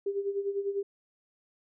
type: tone with tremolo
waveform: sine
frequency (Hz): 398.6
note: G4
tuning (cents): +29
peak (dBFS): -26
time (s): 0.06-0.83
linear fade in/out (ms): 5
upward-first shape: sine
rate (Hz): 10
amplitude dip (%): 70
effects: none